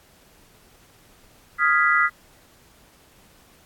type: chord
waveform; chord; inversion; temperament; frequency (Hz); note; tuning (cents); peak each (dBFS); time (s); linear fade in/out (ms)
sine; F half-diminished seventh; third; equal; 1244.5 / 1396.9 / 1661.2 / 1975.5; Eb6 / F6 / Ab6 / Cb7; 0 / 0 / 0 / 0; -21 / -21 / -25 / -20; 1.58-2.1; 50
effects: pink hiss -55 dBFS RMS until 3.65 s + AAC 64 kbps

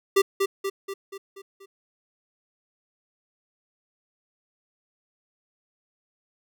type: tone with echo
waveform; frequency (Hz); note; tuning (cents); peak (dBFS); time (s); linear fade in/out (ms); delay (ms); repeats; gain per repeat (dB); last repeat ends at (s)
square; 392; G4; 0; -16; 0.16-0.22; 10; 240; 6; -5; 1.66
effects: none

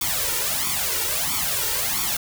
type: noise with flanger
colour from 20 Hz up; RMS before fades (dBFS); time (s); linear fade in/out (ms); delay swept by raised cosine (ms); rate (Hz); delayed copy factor
white; -24; 0.01-2.17; 5; 0.88 to 2.18; 1.5; +0.9
effects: none

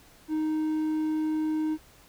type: tone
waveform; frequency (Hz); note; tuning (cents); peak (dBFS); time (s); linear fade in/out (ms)
triangle; 311.1; D#4; 0; -23; 0.28-1.78; 50
effects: pink hiss -56 dBFS RMS until 2.08 s

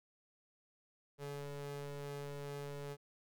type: ring-modulated tone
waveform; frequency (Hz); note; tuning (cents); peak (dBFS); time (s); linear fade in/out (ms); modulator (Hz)
35% pulse; 142.4; C#3; +47; -38; 1.18-2.97; 50; 286
effects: none

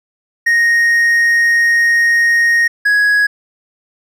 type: tone pair in turn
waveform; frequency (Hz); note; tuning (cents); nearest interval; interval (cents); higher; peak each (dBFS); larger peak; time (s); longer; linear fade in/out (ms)
triangle; 1864.7 / 1667.6; A#6 / G#6; 0 / +7; major second; 193; first; -7; neither; 0.46-2.68 / 2.85-3.27; first; 10
effects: none

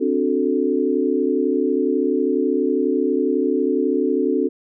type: chord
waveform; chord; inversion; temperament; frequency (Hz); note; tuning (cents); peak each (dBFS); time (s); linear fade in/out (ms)
sine; D dominant seventh; third; equal; 261.6 / 293.7 / 370 / 440; C4 / D4 / F#4 / A4; 0 / 0 / 0 / 0; -22; 0-4.49; 20
effects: none

